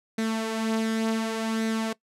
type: tone with flanger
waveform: sawtooth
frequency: 222.8 Hz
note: A3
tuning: 22 cents sharp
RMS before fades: -27 dBFS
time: 0.18-1.93 s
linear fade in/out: 5 ms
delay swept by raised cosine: 0.49 to 5.09 ms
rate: 0.68 Hz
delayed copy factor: +0.5
effects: noise-tail reverb RT60 0.1 s tail -21 dB re dry + low-pass 10000 Hz 12 dB/octave